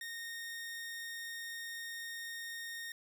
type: tone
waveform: sawtooth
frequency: 1848 Hz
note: A#6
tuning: 16 cents flat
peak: -38 dBFS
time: 0.01-2.92 s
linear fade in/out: 2 ms
effects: 13-bit